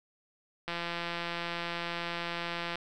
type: click train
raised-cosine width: 0.3 ms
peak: -19 dBFS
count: 356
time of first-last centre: 0.68-2.756 s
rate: 171 Hz
effects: none